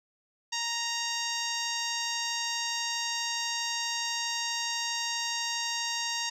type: tone with low-pass filter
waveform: 10% pulse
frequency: 932.3 Hz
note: A#5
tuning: in tune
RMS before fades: -32 dBFS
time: 0.52-6.3 s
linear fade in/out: 10 ms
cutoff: 6800 Hz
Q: 2.4
effects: none